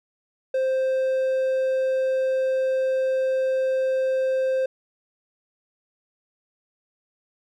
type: tone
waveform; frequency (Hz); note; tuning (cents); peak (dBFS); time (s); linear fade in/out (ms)
triangle; 524; C5; +2; -18; 0.54-4.66; 5
effects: none